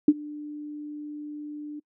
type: tone with ADSR envelope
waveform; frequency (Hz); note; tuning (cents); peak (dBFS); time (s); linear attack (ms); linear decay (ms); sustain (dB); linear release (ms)
sine; 297.2; D4; +21; -10; 0.08-1.8; 4; 43; -24; 11
effects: noise-tail reverb RT60 0.1 s tail -26 dB re dry